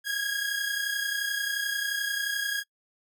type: tone pair together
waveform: sawtooth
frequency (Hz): 1629.8 / 1661.2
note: G#6 / G#6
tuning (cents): -33 / 0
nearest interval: unison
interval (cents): 33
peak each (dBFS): -27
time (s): 0.04-2.64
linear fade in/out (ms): 50
effects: noise-tail reverb RT60 0.1 s tail -26 dB re dry